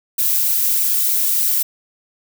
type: noise with flanger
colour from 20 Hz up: violet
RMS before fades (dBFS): -17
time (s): 0.18-1.63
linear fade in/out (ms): 10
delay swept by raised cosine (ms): 0.58 to 2.48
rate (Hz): 3.2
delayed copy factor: -0.5
effects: none